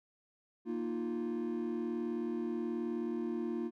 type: chord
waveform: triangle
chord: Bb suspended fourth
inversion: none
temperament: just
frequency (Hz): 233.1 / 310.8 / 349.6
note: Bb3 / Eb4 / F4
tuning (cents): 0 / -2 / +2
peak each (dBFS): -35 / -38 / -35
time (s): 0.65-3.71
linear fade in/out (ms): 50
effects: tanh soft clip ceiling -25 dBFS